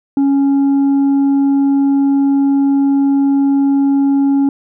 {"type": "tone with tanh clipping", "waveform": "triangle", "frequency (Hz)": 277.2, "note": "C#4", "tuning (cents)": 0, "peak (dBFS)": -10, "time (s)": [0.17, 4.49], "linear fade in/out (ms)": 2, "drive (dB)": 8, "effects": []}